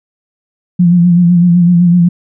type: tone with vibrato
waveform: sine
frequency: 174.61 Hz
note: F3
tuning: in tune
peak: -4 dBFS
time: 0.79-2.09 s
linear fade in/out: 10 ms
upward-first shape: sine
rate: 7.9 Hz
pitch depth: 45 cents each way
effects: none